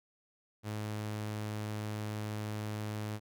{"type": "tone", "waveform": "sawtooth", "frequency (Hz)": 106.3, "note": "G#2", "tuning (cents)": 41, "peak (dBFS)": -32, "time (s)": [0.63, 3.2], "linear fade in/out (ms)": 50, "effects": []}